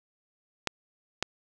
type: clicks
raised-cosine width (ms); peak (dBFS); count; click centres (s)
0.2; -9 / -9; 2; 0.673 / 1.226
effects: none